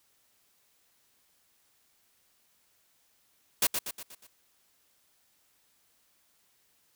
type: noise with echo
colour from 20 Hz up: white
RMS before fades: -24 dBFS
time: 3.62-3.67 s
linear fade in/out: 5 ms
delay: 120 ms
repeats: 5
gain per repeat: -6 dB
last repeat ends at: 4.27 s
effects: white hiss -69 dBFS RMS until 6.95 s